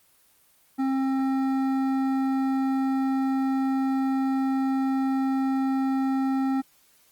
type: tone with hard clipping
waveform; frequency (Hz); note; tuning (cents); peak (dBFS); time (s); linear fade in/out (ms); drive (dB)
sine; 267; C4; +35; -24; 0.78-6.62; 20; 11
effects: white hiss -61 dBFS RMS until 7.11 s + Opus 24 kbps